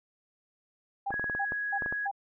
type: tone bursts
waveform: sine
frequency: 797 Hz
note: G5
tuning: 28 cents sharp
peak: -29 dBFS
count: 4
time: 1.06-2.114 s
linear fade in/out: 10 ms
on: 61 ms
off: 270 ms
type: clicks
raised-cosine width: 1 ms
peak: -23 dBFS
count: 10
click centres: 1.106 / 1.141 / 1.196 / 1.242 / 1.298 / 1.35 / 1.521 / 1.822 / 1.861 / 1.925 s
type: tone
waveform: sine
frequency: 1665 Hz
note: G#6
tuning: 4 cents sharp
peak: -30 dBFS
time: 1.11-2.08 s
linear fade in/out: 20 ms
effects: none